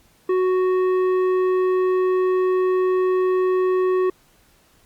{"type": "tone with tanh clipping", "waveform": "triangle", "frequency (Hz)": 370, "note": "F#4", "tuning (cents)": 0, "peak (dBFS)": -18, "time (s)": [0.29, 4.1], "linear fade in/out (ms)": 5, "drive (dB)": 14, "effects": ["pink hiss -57 dBFS RMS until 4.85 s", "Opus 48 kbps"]}